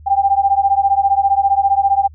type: beating tone pair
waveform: sine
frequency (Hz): 784 / 799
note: G5 / G5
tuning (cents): 0 / +33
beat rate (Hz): 15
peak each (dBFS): -14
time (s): 0.06-2.08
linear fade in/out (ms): 20
effects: added 76 Hz sine -37 dBFS peak until 2.14 s